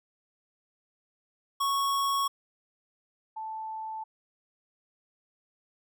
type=tone pair in turn; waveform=square / sine; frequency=1107 / 878.2 Hz; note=C#6 / A5; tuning=-3 / -4 cents; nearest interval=major third; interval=401 cents; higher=first; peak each=-26 / -34 dBFS; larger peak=first; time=1.6-2.28 / 3.36-4.04 s; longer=neither; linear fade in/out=10 ms; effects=none